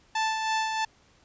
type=tone with tremolo; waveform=sawtooth; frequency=880 Hz; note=A5; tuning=in tune; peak=-20 dBFS; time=0.15-0.85 s; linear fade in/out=5 ms; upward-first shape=sine; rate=3.1 Hz; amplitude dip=40%; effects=pink hiss -61 dBFS RMS until 1.24 s + resampled to 16000 Hz